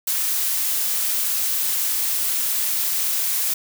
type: noise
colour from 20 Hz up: blue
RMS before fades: -22 dBFS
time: 0.07-3.54 s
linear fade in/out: 5 ms
effects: none